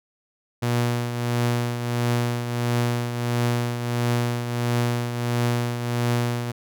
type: tone with tremolo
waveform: sawtooth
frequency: 120 Hz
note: B2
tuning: 49 cents flat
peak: -15 dBFS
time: 0.62-6.52 s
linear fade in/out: 10 ms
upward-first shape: triangle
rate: 1.5 Hz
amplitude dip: 60%
effects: none